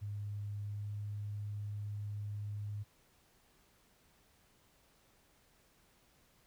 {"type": "tone with pitch glide", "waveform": "sine", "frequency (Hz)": [102.8, 103.52], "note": ["G#2", "G#2"], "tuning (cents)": [-17, -5], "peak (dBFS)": -38, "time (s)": [0.01, 2.84], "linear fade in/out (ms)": 20, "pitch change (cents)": 12, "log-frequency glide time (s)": [0.59, 0.94], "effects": ["pink hiss -69 dBFS RMS until 6.46 s"]}